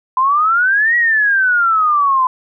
sine exponential two-way sweep, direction up then down, 1012 to 1929 to 1012 Hz, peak -10 dBFS, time 0.17-2.27 s, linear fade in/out 2 ms, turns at 0.96 s, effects none

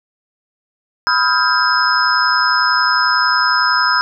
sine tone cluster, 998 / 1271 / 1402 / 1598 / 5140 Hz, B5 / D#6 / F6 / G6 / E8, +18 / +36 / +6 / +33 / -45 cents, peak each -18 dBFS, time 1.07-4.01 s, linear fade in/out 0 ms, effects none

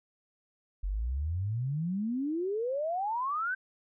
sine exponential sweep, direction up, 44.24 to 1568 Hz, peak -29 dBFS, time 0.83-3.55 s, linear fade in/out 10 ms, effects none

